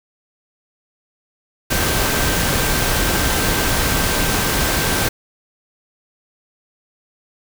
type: tone in noise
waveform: sine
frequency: 1562 Hz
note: G6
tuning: 7 cents flat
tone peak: -28 dBFS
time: 1.7-5.09 s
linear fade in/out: 10 ms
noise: pink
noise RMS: -18 dBFS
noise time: 1.7-5.09 s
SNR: -13 dB
effects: none